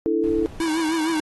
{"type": "chord", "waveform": "sine", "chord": "D suspended second", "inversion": "none", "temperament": "equal", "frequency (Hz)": [293.7, 329.6, 440], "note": ["D4", "E4", "A4"], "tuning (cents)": [0, 0, 0], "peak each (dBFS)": [-27, -21, -22], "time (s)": [0.06, 0.46], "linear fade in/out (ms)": 0}
{"type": "noise", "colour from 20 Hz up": "brown", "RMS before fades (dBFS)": -36, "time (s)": [0.23, 0.62], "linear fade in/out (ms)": 10}
{"type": "tone with vibrato", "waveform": "square", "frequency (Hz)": 320.5, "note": "E4", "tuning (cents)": -49, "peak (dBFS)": -21, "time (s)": [0.6, 1.2], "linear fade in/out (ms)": 2, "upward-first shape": "triangle", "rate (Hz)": 6.5, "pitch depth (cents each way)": 85}
{"effects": ["AAC 32 kbps"]}